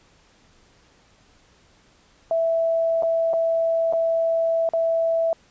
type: tone with dropouts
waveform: sine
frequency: 659.3 Hz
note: E5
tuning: in tune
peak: -18 dBFS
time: 2.31-5.33 s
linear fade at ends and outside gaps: 1 ms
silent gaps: 3.024-3.032 / 3.333-3.337 / 3.926-3.934 / 4.69-4.735 s
effects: pink hiss -57 dBFS RMS until 5.5 s + resampled to 16000 Hz